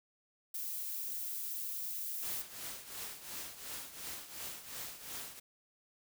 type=noise; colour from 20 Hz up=violet; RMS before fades=-40 dBFS; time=0.54-2.42 s; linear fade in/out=5 ms
type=noise with tremolo; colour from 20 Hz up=white; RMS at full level=-42 dBFS; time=2.22-5.4 s; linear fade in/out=10 ms; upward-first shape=triangle; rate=2.8 Hz; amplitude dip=75%
effects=none